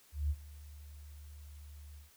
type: tone with ADSR envelope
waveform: sine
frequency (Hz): 73.42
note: D2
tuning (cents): 0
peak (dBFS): -28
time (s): 0.12-2.11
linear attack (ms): 180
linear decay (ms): 50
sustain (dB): -20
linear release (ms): 140
effects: white hiss -64 dBFS RMS until 2.16 s